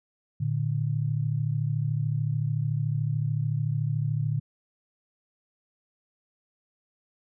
sine tone pair together, 114.5 / 148.15 Hz, A#2 / D3, -31 / +15 cents, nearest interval major third, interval 446 cents, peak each -27 dBFS, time 0.4-4.4 s, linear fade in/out 10 ms, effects none

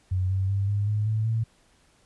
sine tone with pitch steps, 92.5 / 95.6 / 98.8 / 102.1 / 105.52 / 109.05 / 112.7 Hz, F#2 / G2 / G2 / G#2 / G#2 / A2 / A2, 0 / -43 / +14 / -29 / +28 / -15 / +42 cents, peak -22 dBFS, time 0.11-1.44 s, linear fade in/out 10 ms, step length 190 ms, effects pink hiss -62 dBFS RMS until 2.05 s + resampled to 24000 Hz

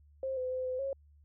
sine tone with pitch steps, 530 / 509 / 513 / 510 / 545 Hz, C5 / C5 / C5 / C5 / C#5, +22 / -48 / -34 / -44 / -29 cents, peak -32 dBFS, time 0.23-0.93 s, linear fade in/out 2 ms, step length 140 ms, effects added 73 Hz sine -58 dBFS peak until 1.24 s

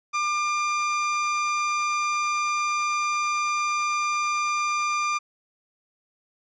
30% pulse tone, 1197 Hz, D6, 33 cents sharp, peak -20 dBFS, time 0.13-5.19 s, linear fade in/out 20 ms, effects resampled to 16000 Hz

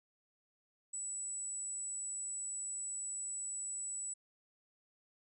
sine tone, 7902 Hz, B8, in tune, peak -37 dBFS, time 0.93-4.14 s, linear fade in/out 10 ms, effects tanh soft clip ceiling -36 dBFS

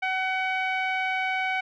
sawtooth tone with low-pass filter, 753 Hz, F#5, 30 cents sharp, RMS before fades -27 dBFS, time 0.02-1.61 s, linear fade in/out 10 ms, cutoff 2300 Hz, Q 3.3, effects none

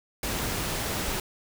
pink noise, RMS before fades -30 dBFS, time 0.23-1.2 s, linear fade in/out 2 ms, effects none

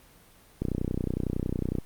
click train, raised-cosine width 3 ms, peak -15 dBFS, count 37, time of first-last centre 0.62-1.785 s, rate 30.9 Hz, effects pink hiss -56 dBFS RMS until 1.85 s + Opus 32 kbps

